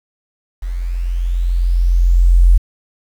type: tone with level ramp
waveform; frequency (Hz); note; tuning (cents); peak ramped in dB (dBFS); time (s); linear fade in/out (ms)
sine; 43.65; F1; 0; -19 to -4; 0.62-2.58; 10
effects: 7-bit